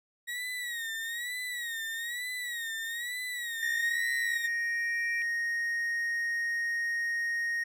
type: tone with vibrato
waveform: 35% pulse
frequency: 1896 Hz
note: A#6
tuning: 29 cents sharp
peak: -32 dBFS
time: 0.27-4.48 s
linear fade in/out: 20 ms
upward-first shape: sine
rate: 1.1 Hz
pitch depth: 93 cents each way
type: tone with exponential growth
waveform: sine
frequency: 2349 Hz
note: D7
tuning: in tune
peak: -35 dBFS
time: 3.19-5.22 s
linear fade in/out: 0 ms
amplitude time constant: 440 ms
type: tone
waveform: triangle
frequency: 1864.7 Hz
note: A#6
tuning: in tune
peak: -27 dBFS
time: 3.62-7.64 s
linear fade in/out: 10 ms
effects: none